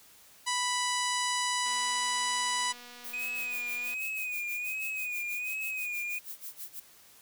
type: harmonic tone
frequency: 987.8 Hz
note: B5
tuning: in tune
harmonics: 1 / 2 / 3 / 4 / 5 / 6 / 7 / 8 / 9 / 10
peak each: -32 / -35 / -37 / -38 / -39 / -40 / -40 / -41 / -42 / -42 dBFS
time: 0.46-2.73 s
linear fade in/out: 20 ms
type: click train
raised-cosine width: 0.2 ms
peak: -32 dBFS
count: 555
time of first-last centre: 1.66-3.94 s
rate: 243 Hz
type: noise with tremolo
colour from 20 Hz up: violet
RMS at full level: -40 dBFS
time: 3.04-6.8 s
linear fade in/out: 5 ms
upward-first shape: sine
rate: 6.2 Hz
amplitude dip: 100%
type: tone with vibrato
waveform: triangle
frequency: 2489 Hz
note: D#7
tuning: in tune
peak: -31 dBFS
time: 3.13-6.19 s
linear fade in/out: 10 ms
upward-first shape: sine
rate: 1.3 Hz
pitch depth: 58 cents each way
effects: white hiss -57 dBFS RMS until 7.21 s